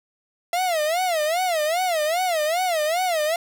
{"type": "tone with vibrato", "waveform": "45% pulse", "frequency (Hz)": 670, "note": "E5", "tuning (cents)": 28, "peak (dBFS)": -20, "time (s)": [0.53, 3.36], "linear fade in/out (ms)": 2, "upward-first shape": "sine", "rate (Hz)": 2.5, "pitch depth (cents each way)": 190, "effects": []}